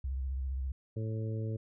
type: tone with vibrato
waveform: sine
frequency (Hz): 66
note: C2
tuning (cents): +16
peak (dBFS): -32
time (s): 0.04-0.72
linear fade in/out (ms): 5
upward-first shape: square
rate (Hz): 15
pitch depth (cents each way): 65
type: harmonic tone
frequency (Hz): 110.2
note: A2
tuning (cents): +3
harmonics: 1 / 2 / 3 / 4 / 5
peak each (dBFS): -33 / -44 / -45 / -44 / -49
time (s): 0.96-1.57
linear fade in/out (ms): 10
effects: none